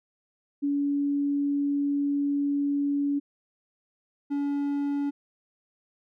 sine / triangle tone pair in turn, 284.5 / 284.5 Hz, C#4 / C#4, +45 / +45 cents, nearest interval unison, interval 0 cents, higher neither, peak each -23 dBFS, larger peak neither, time 0.62-3.2 / 4.3-5.11 s, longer first, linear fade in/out 20 ms, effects none

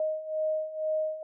sine beating tone pair, 622.3 / 624.4 Hz, D#5 / D#5, 0 / +6 cents, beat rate 2.1 Hz, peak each -33 / -29 dBFS, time 0-1.23 s, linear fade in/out 2 ms, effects none

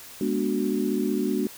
sine chord, G# half-diminished seventh, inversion none, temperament equal with one note detuned, 207.7 / 243 / 293.7 / 370 Hz, G#3 / B3 / D4 / F#4, 0 / -28 / 0 / 0 cents, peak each -28 dBFS, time 0.21-1.47 s, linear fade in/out 2 ms, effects white hiss -44 dBFS RMS until 1.57 s

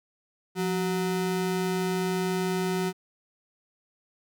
square ring-modulated tone, 276.2 Hz, C#4, 6 cents flat, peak -23 dBFS, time 0.55-2.93 s, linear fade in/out 50 ms, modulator 99.4 Hz, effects none

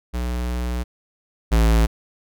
square tone pair in turn, 60.7 / 55.84 Hz, B1 / A1, -29 / +26 cents, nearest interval minor second, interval 145 cents, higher first, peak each -23 / -14 dBFS, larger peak second, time 0.13-0.84 / 1.51-1.87 s, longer first, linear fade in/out 20 ms, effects none

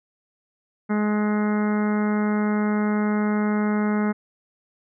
harmonic tone, 210.2 Hz, G#3, 21 cents sharp, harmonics 1 / 2 / 3 / 4 / 5 / 6 / 7 / 8 / 9 / 10, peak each -20 / -29 / -35 / -34 / -38 / -35 / -36 / -43 / -41 / -40 dBFS, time 0.89-4.13 s, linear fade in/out 20 ms, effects none

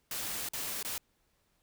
white noise with dropouts, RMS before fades -37 dBFS, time 0.11-0.98 s, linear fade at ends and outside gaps 2 ms, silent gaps 0.488-0.534 / 0.828-0.848 s, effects pink hiss -74 dBFS RMS until 1.62 s

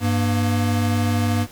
square tone pair together, 99.77 / 237.1 Hz, G2 / A#3, +31 / +30 cents, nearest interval octave + minor third, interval 1499 cents, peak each -20 / -23 dBFS, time 0-1.47 s, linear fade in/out 50 ms, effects pink hiss -44 dBFS RMS until 1.51 s

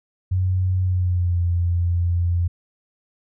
sine tone with pitch glide, 92.5 to 86.81 Hz, F#2 to F2, 0 to -10 cents, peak -17 dBFS, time 0.31-2.48 s, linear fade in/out 10 ms, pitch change -110 cents, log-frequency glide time 0.82-1.42 s, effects none

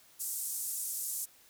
pink band-pass noise, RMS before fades -37 dBFS, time 0.19-1.26 s, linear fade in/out 20 ms, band 7600 to 14000 Hz, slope 24 dB/octave, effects white hiss -61 dBFS RMS until 1.49 s

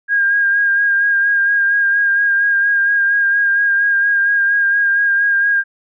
sine tone with vibrato, 1619 Hz, G#6, 45 cents flat, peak -11 dBFS, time 0.08-5.64 s, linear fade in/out 50 ms, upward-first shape sine, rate 4.3 Hz, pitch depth 25 cents each way, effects none

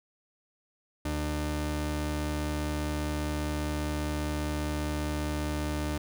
sawtooth tone pair together, 75 / 150 Hz, D2 / D3, +37 / +37 cents, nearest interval octave, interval 1200 cents, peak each -27 dBFS, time 1.05-5.98 s, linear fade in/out 5 ms, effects none

